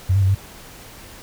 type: tone with pitch steps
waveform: sine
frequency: 93 / 99 / 95.1 / 97.7 Hz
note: F#2 / G2 / F#2 / G2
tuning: +9 / +18 / +48 / -5 cents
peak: -13 dBFS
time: 0.09-0.35 s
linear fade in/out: 10 ms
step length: 65 ms
effects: pink hiss -41 dBFS RMS until 1.22 s